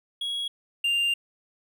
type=tone pair in turn; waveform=triangle; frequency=3322 / 2793 Hz; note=G#7 / F7; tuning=0 / -1 cents; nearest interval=minor third; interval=301 cents; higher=first; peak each=-26 / -20 dBFS; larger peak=second; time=0.21-0.48 / 0.84-1.14 s; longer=second; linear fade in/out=5 ms; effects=none